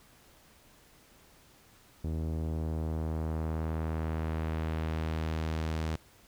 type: tone with low-pass filter sweep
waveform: sawtooth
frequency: 79.6 Hz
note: D#2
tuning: 40 cents sharp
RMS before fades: -33 dBFS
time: 2.04-5.96 s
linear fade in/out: 5 ms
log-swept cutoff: 400 to 7100 Hz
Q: 0.75
effects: pink hiss -60 dBFS RMS until 6.27 s